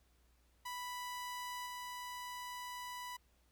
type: tone with level steps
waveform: sawtooth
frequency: 988 Hz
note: B5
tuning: in tune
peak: -38 / -40 dBFS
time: 0.65-3.17 s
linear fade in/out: 10 ms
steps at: 1.66 s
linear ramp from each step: 5 ms
effects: added 60 Hz sine -70 dBFS peak until 3.51 s + pink hiss -75 dBFS RMS until 3.51 s